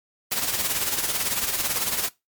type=noise with tremolo; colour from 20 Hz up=white; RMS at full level=-23 dBFS; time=0.31-2.09 s; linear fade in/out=10 ms; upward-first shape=sine; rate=18 Hz; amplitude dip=55%; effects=noise-tail reverb RT60 0.2 s tail -20 dB re dry + MP3 96 kbps